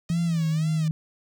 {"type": "tone with vibrato", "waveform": "5% pulse", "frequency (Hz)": 614, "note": "D#5", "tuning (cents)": -23, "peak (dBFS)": -29, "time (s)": [0.09, 0.88], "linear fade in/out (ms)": 2, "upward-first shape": "sine", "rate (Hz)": 2, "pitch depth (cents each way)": 200}
{"type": "tone with pitch glide", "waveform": "sine", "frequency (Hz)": [169.1, 157.78], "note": ["E3", "D#3"], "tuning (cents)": [44, 24], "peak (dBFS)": -21, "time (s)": [0.1, 0.91], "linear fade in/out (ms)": 0, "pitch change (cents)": -120, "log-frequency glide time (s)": [0.26, 0.51]}
{"effects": []}